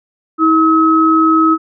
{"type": "tone pair together", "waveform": "sine", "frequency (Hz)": [320.5, 1282], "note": ["E4", "E6"], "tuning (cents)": [-49, -49], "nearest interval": "2 octaves", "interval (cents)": 2400, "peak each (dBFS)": -10, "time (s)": [0.38, 1.58], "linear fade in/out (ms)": 50, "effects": []}